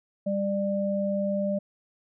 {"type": "tone pair together", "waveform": "sine", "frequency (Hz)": [198.56, 595], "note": ["G3", "D5"], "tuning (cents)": [22, 22], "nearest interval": "octave + perfect fifth", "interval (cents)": 1900, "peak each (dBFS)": -27, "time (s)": [0.26, 1.59], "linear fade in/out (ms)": 10, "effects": []}